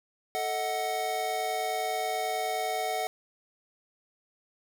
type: chord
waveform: square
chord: D# diminished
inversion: second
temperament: equal with one note detuned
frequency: 440 / 630.6 / 740 Hz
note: A4 / D#5 / F#5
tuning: 0 / +23 / 0 cents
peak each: -37 / -36 / -31 dBFS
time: 0.35-3.07 s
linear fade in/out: 0 ms
effects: 10-bit